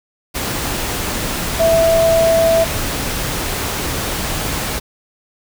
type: tone in noise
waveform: sine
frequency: 659.3 Hz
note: E5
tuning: in tune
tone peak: -10 dBFS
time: 1.59-2.65 s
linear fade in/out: 20 ms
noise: pink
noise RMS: -21 dBFS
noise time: 0.34-4.8 s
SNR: +8 dB
effects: none